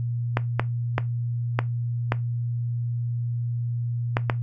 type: clicks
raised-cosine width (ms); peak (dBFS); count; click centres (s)
0.5; -6; 7; 0.371 / 0.596 / 0.981 / 1.59 / 2.121 / 4.169 / 4.298
effects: noise-tail reverb RT60 0.2 s tail -17 dB re dry + added 119 Hz sine -24 dBFS peak until 4.42 s